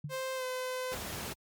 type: tone with exponential decay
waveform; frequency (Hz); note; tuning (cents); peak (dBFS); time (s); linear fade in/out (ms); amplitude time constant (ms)
sine; 147.7; D3; +10; -32; 0.04-0.22; 5; 39
type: tone with pitch glide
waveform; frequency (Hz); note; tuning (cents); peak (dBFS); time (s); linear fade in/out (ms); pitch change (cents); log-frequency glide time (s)
sawtooth; 523.3 to 510.2; C5 to C5; 0 to -44; -30; 0.09-0.97; 50; -44; 0.35-0.44
type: noise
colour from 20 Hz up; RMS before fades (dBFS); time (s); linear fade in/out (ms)
pink; -39; 0.91-1.34; 20
effects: high-pass 60 Hz 12 dB/octave + MP3 96 kbps